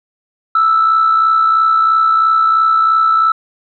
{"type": "tone with amplitude modulation", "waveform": "sine", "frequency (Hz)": 1318.5, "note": "E6", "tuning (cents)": 0, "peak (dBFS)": -5, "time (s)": [0.55, 3.32], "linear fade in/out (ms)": 5, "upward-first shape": "sine", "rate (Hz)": 63, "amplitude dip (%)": 50, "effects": ["tanh soft clip ceiling -4 dBFS"]}